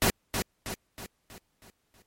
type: noise with echo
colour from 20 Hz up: pink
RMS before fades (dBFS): -23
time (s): 0.02-0.1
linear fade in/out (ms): 0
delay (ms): 320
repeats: 6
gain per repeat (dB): -6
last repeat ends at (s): 2.02
effects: pink hiss -74 dBFS RMS until 2.06 s + MP3 64 kbps